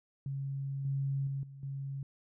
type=tone with level steps; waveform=sine; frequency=137.4 Hz; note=C#3; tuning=15 cents flat; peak=-34 / -30 / -33 / -46 / -36 dBFS; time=0.26-2.03 s; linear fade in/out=2 ms; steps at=0.85 / 1.27 / 1.43 / 1.63 s; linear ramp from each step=2 ms; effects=none